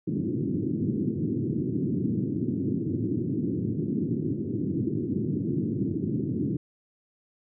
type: band-pass noise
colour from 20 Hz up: white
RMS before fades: -28 dBFS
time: 0.07-6.57 s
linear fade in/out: 5 ms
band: 100 to 350 Hz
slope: 48 dB/octave
effects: none